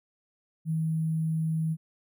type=tone with sample-and-hold; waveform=sine; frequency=160 Hz; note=D#3; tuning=49 cents sharp; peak=-25 dBFS; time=0.65-1.77 s; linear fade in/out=50 ms; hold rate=11025 Hz; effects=none